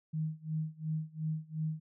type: tone with tremolo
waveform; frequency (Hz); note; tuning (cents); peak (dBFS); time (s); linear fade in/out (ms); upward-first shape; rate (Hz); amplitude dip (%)
sine; 156.9; D#3; +15; -30; 0.13-1.8; 10; sine; 2.8; 95
effects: none